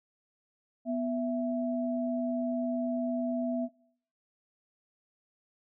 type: tone pair together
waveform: sine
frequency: 246.9 / 662 Hz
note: B3 / E5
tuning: 0 / +7 cents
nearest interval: octave + perfect fourth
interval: 1707 cents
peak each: -30 / -32 dBFS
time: 0.85-3.69 s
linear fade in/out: 50 ms
effects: noise-tail reverb RT60 0.6 s tail -22 dB re dry